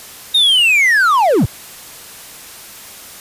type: linear sweep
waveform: triangle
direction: down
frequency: 3755 to 71.8 Hz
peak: -7 dBFS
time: 0.34-1.46 s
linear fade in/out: 10 ms
effects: white hiss -35 dBFS RMS until 3.2 s + resampled to 32000 Hz